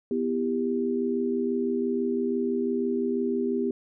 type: chord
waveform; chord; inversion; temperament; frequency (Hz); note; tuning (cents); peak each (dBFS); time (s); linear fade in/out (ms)
sine; E minor; second; just; 247.2 / 329.6 / 395.6; B3 / E4 / G4; +2 / 0 / +16; -27 / -33 / -27; 0.11-3.71; 2
effects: none